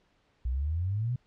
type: exponential sweep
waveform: sine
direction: up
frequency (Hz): 58.9 to 128.9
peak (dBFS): -27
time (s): 0.45-1.16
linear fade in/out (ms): 5
effects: pink hiss -69 dBFS RMS until 1.26 s + low-pass 4000 Hz 12 dB/octave